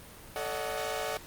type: chord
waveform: sawtooth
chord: D# half-diminished seventh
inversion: second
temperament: equal with one note detuned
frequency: 440 / 567.3 / 622.3 / 740 Hz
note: A4 / C#5 / D#5 / F#5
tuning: 0 / +40 / 0 / 0 cents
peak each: -34 dBFS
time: 0.36-1.17 s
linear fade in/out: 0 ms
effects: pink hiss -49 dBFS RMS until 1.26 s + Opus 32 kbps